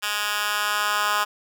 10% pulse tone with high-pass filter sweep, 207.7 Hz, G#3, in tune, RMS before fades -24 dBFS, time 0.02-1.25 s, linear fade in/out 20 ms, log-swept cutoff 1900 to 1200 Hz, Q 1.8, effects none

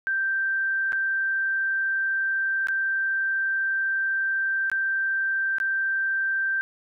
sine tone with dropouts, 1568 Hz, G6, in tune, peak -22 dBFS, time 0.07-6.61 s, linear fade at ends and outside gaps 0 ms, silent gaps 0.922-0.93 / 2.671-2.685 / 4.699-4.716 / 5.584-5.601 s, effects none

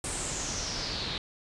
pink noise with low-pass filter sweep, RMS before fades -34 dBFS, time 0.04-1.18 s, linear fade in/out 2 ms, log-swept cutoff 9100 to 3800 Hz, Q 5.3, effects resampled to 24000 Hz

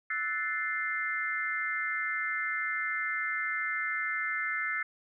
sine chord, F# half-diminished seventh, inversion third, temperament equal, 1318.5 / 1480 / 1760 / 2093 Hz, E6 / F#6 / A6 / C7, 0 / 0 / 0 / 0 cents, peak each -38 / -38 / -34 / -33 dBFS, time 0.1-4.83 s, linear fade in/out 5 ms, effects none

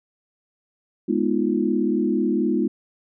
sine chord, F half-diminished seventh, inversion first, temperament equal with one note detuned, 209.2 / 246.9 / 311.1 / 349.2 Hz, Ab3 / Cb4 / Eb4 / F4, +13 / 0 / 0 / 0 cents, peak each -24 dBFS, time 1.08-2.68 s, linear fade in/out 10 ms, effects none

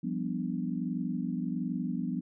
sine chord, G dominant seventh, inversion third, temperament equal, 174.61 / 196 / 246.9 / 293.7 Hz, F3 / G3 / B3 / D4, 0 / 0 / 0 / 0 cents, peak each -35 / -36 / -34 / -39 dBFS, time 0.03-2.21 s, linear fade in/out 10 ms, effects none

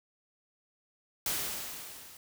white noise with level ramp, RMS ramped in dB -31 to -52 dBFS, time 1.26-2.17 s, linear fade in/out 2 ms, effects none

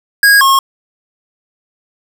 square tone pair in turn, 1642 / 1083.3 Hz, G#6 / C#6, -20 / -40 cents, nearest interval perfect fifth, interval 720 cents, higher first, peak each -5 / -7 dBFS, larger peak first, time 0.23-0.41 / 0.41-0.59 s, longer neither, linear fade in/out 2 ms, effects none

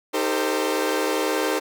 sawtooth chord, A half-diminished seventh, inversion second, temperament equal with one note detuned, 311.1 / 392 / 451.1 / 523.3 Hz, Eb4 / G4 / A4 / C5, 0 / 0 / +43 / 0 cents, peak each -23 dBFS, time 0.13-1.6 s, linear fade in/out 20 ms, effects none

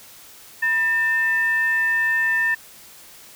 sine tone with frequency modulation, 1799 Hz, A6, 38 cents sharp, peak -17 dBFS, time 0.62-2.55 s, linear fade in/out 10 ms, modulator 824 Hz, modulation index 0.31, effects white hiss -45 dBFS RMS until 3.35 s

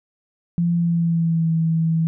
sine tone with pitch glide, 171.4 to 162.81 Hz, F3 to E3, -32 to -21 cents, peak -16 dBFS, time 0.58-2.07 s, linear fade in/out 0 ms, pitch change -89 cents, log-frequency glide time 0.74-1.51 s, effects none

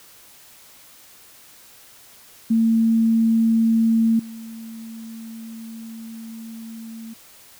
sine tone with level steps, 226 Hz, A3, 47 cents sharp, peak -14 / -33 dBFS, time 2.5-7.14 s, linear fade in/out 10 ms, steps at 4.19 s, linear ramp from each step 5 ms, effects white hiss -48 dBFS RMS until 7.59 s

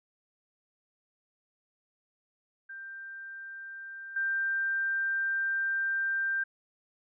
sine tone with level steps, 1575 Hz, G6, 8 cents sharp, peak -40 / -27 dBFS, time 2.69-6.44 s, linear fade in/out 10 ms, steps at 4.16 s, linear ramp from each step 5 ms, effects none

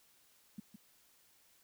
sine tone with echo, 207.7 Hz, G#3, in tune, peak -40 dBFS, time 0.58-0.6 s, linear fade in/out 5 ms, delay 160 ms, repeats 1, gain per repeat -8 dB, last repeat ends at 0.76 s, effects white hiss -68 dBFS RMS until 1.63 s

